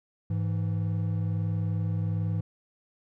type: tone pair together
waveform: triangle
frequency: 103.32 / 164.81 Hz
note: G#2 / E3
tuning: -8 / 0 cents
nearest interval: minor sixth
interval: 808 cents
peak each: -25 / -29 dBFS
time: 0.3-2.41 s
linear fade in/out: 5 ms
effects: none